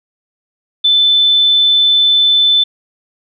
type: tone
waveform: sine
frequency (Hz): 3520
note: A7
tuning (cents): 0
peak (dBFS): -7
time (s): 0.84-2.64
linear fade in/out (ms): 10
effects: none